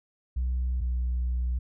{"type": "tone pair in turn", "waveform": "sine", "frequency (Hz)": [62.6, 61.52], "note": ["B1", "B1"], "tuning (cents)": [24, -6], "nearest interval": "unison", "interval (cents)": 30, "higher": "first", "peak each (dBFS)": -23, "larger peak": "neither", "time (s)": [[0.36, 0.81], [0.81, 1.59]], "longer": "second", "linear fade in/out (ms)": 10, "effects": ["tanh soft clip ceiling -23 dBFS"]}